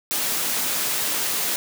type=high-pass noise; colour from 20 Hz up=white; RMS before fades=-24 dBFS; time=0.11-1.56 s; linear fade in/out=0 ms; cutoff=150 Hz; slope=12 dB/octave; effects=none